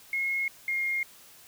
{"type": "tone pair in turn", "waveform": "sine", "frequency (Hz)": [2162, 2133], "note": ["C#7", "C7"], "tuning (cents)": [-44, 33], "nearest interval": "unison", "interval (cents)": 23, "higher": "first", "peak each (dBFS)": -26, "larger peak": "neither", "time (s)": [[0.13, 0.48], [0.68, 1.03]], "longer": "neither", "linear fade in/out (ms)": 2, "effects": ["white hiss -53 dBFS RMS until 1.47 s"]}